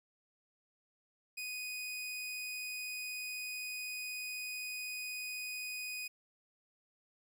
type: tone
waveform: sawtooth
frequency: 2489 Hz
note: D#7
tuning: in tune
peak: -36 dBFS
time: 1.37-6.08 s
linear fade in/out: 10 ms
effects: none